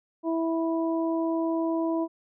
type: harmonic tone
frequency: 328.2 Hz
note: E4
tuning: 8 cents flat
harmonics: 1 / 2 / 3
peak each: -25 / -31 / -35 dBFS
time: 0.23-2.08 s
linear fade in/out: 50 ms
effects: none